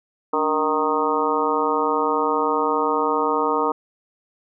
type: harmonic tone with a mistuned harmonic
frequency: 155 Hz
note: D#3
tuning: 6 cents flat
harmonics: 2 / 3 / 4 / 5 / 6 / 7 / 8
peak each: -27 / -23 / -31 / -29 / -24 / -26 / -25 dBFS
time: 0.33-3.72 s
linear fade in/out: 5 ms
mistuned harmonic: 2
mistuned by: -99 cents
effects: none